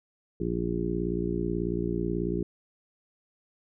harmonic tone with a mistuned harmonic, 58.27 Hz, A#1, in tune, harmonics 1 / 2 / 3 / 4 / 5 / 6 / 7, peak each -36 / -38 / -32 / -38 / -35 / -32 / -34 dBFS, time 0.4-2.43 s, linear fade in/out 5 ms, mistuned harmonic 1, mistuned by -21 cents, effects none

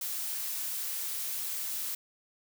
blue noise, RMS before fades -35 dBFS, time 0.01-1.95 s, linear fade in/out 5 ms, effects none

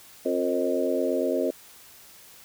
harmonic tone with a mistuned harmonic, 88.7 Hz, F2, 27 cents sharp, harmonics 3 / 4 / 5 / 6 / 7, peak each -29 / -29 / -29 / -29 / -29 dBFS, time 0.25-1.51 s, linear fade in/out 10 ms, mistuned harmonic 5, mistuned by +40 cents, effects white hiss -50 dBFS RMS until 2.44 s

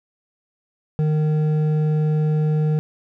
sine tone with hard clipping, 153.5 Hz, D#3, 23 cents flat, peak -18 dBFS, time 0.99-2.79 s, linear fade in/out 0 ms, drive 7 dB, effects none

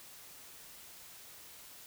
silence, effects white hiss -53 dBFS RMS until 1.86 s

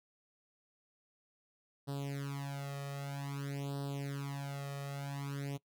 sawtooth tone with flanger, 140.2 Hz, C#3, 20 cents sharp, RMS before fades -40 dBFS, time 1.87-5.58 s, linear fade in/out 20 ms, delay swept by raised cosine 0.22 to 1.62 ms, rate 0.52 Hz, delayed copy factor +0.95, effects noise-tail reverb RT60 0.1 s tail -21 dB re dry

